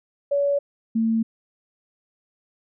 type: tone pair in turn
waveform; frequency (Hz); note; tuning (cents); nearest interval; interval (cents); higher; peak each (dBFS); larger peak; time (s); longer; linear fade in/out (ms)
sine; 567 / 225; C#5 / A3; +39 / +39; octave + major third; 1600; first; -18; neither; 0.31-0.59 / 0.95-1.23; neither; 10
effects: none